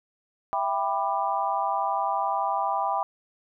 sine chord, E minor seventh, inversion none, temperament just, 659.3 / 791.1 / 988.9 / 1186.7 Hz, E5 / G5 / B5 / D6, 0 / +16 / +2 / +18 cents, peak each -32 / -27 / -28 / -31 dBFS, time 0.53-3.03 s, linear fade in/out 0 ms, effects none

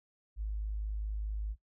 sine tone, 52.4 Hz, G#1, 16 cents sharp, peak -33 dBFS, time 0.36-1.56 s, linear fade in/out 50 ms, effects noise-tail reverb RT60 0.1 s tail -19 dB re dry

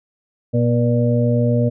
harmonic tone with a mistuned harmonic, 120 Hz, B2, 49 cents flat, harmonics 1 / 2 / 4 / 5, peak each -16 / -19 / -22 / -23 dBFS, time 0.53-1.7 s, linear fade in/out 20 ms, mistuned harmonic 5, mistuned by -23 cents, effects none

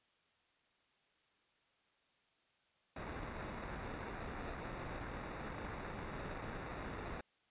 pink noise with sample-and-hold, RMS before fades -45 dBFS, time 2.96-7.21 s, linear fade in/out 5 ms, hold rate 3150 Hz, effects white hiss -75 dBFS RMS until 7.5 s + resampled to 8000 Hz

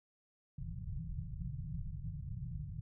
white low-pass noise, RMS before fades -42 dBFS, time 0.58-2.81 s, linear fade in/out 5 ms, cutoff 170 Hz, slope 96 dB/octave, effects none

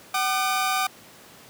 sawtooth tone pair together, 759.4 / 1207 Hz, F#5 / D6, +45 / +47 cents, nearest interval minor sixth, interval 802 cents, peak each -21 / -21 dBFS, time 0.14-0.87 s, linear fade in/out 5 ms, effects pink hiss -48 dBFS RMS until 1.49 s + high-pass 150 Hz 12 dB/octave

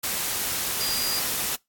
sine tone in noise, 4832 Hz, D8, 48 cents sharp, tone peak -27 dBFS, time 0.8-1.2 s, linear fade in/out 10 ms, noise white, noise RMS -27 dBFS, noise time 0.03-1.56 s, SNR -3 dB, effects noise-tail reverb RT60 0.2 s tail -25 dB re dry + AAC 64 kbps

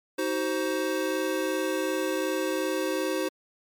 square chord, C diminished, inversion first, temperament just, 314 / 376.7 / 523.3 Hz, Eb4 / Gb4 / C5, +16 / +31 / 0 cents, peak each -31 dBFS, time 0.18-3.29 s, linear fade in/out 10 ms, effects MP3 96 kbps

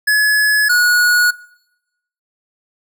square tone pair in turn, 1700 / 1456 Hz, G#6 / F#6, +40 / -28 cents, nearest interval minor third, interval 268 cents, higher first, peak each -11 dBFS, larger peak neither, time 0.07-0.69 / 0.69-1.31 s, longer neither, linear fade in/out 10 ms, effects noise-tail reverb RT60 0.9 s tail -22 dB re dry

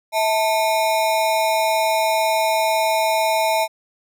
square ring-modulated tone, 768 Hz, G5, 36 cents flat, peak -14 dBFS, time 0.12-3.68 s, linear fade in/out 50 ms, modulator 119 Hz, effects none

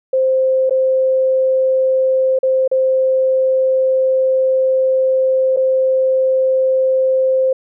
sine tone with dropouts, 523.3 Hz, C5, in tune, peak -11 dBFS, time 0.13-7.53 s, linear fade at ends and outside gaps 5 ms, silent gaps 0.696-0.707 / 2.389-2.43 / 2.678-2.714 / 5.564-5.57 s, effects none

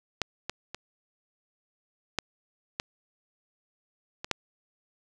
clicks, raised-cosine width 0.2 ms, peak -9 / -14 / -19 / -9 / -12 / -18 / -8 dBFS, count 7, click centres 0.217 / 0.496 / 0.746 / 2.187 / 2.799 / 4.245 / 4.313 s, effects none

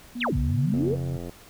sine tone with vibrato, 240.1 Hz, B3, 49 cents flat, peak -30 dBFS, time 0.15-0.93 s, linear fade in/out 10 ms, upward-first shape sine, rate 6 Hz, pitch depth 15 cents each way
sine exponential two-way sweep, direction down then up, 4395 to 54.3 to 522 Hz, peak -23 dBFS, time 0.2-0.96 s, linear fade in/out 20 ms, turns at 0.38 s
sine tone with pitch glide, 138.8 to 135.47 Hz, C#3 to C#3, +3 to -39 cents, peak -27 dBFS, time 0.32-1.17 s, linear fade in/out 2 ms, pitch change -42 cents, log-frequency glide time 0.68-0.97 s
click train, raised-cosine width 2 ms, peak -23 dBFS, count 49, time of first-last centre 0.74-1.295 s, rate 86.5 Hz
effects pink hiss -50 dBFS RMS until 1.49 s

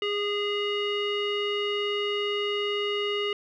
square tone with low-pass filter, 410.7 Hz, G#4, 19 cents flat, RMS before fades -28 dBFS, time 0.02-3.33 s, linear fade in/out 2 ms, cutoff 2800 Hz, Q 5.4, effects none

